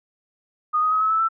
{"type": "tone with pitch steps", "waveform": "sine", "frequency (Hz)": [1234, 1252.7, 1271.6, 1290.9, 1310.4, 1330.2], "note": ["D#6", "D#6", "D#6", "E6", "E6", "E6"], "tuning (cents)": [-15, 11, 37, -37, -11, 15], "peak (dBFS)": -17, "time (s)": [0.73, 1.288], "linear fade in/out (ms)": 20, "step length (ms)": 93, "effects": []}